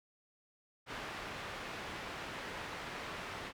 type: low-pass noise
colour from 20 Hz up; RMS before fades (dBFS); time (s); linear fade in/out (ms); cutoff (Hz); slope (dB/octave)
white; -44; 0.86-3.53; 50; 2100; 12
effects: none